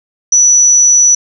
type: tone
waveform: sine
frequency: 5920 Hz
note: F#8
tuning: in tune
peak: -4 dBFS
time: 0.32-1.15 s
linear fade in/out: 5 ms
effects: none